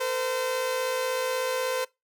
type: tone pair together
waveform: sawtooth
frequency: 456.7 / 513 Hz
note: A#4 / C5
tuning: -36 / -34 cents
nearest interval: major second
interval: 202 cents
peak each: -29 / -23 dBFS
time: 0-1.85 s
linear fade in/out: 10 ms
effects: noise-tail reverb RT60 0.2 s tail -22 dB re dry